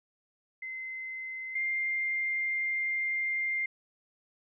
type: tone pair in turn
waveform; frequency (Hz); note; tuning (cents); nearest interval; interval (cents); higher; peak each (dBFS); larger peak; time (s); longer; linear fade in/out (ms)
sine; 2061 / 2104; C7 / C7; -27 / +9; unison; 36; second; -36 / -28; second; 0.62-1.55 / 1.55-3.66; second; 5
effects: none